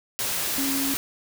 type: tone in noise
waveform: sine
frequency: 274.1 Hz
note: C#4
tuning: 19 cents flat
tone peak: -26 dBFS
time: 0.58-0.94 s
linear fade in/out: 0 ms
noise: white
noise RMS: -27 dBFS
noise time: 0.19-0.97 s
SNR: -2 dB
effects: none